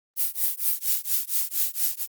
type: noise with tremolo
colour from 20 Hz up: violet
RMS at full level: -21 dBFS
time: 0.16-2.07 s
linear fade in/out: 50 ms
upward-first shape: triangle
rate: 4.3 Hz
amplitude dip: 100%
effects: Opus 32 kbps